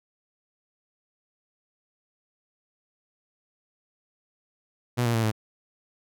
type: tone with pitch steps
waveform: sawtooth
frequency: 122 / 117.5 / 113.17 / 109 Hz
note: B2 / A#2 / A2 / A2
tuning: -21 / +14 / +49 / -16 cents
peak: -18 dBFS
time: 4.97-5.318 s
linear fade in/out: 20 ms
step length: 87 ms
effects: none